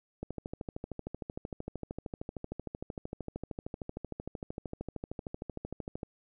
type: click train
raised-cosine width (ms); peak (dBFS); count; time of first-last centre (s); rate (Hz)
2; -24; 77; 0.23-6.032; 13.1
effects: none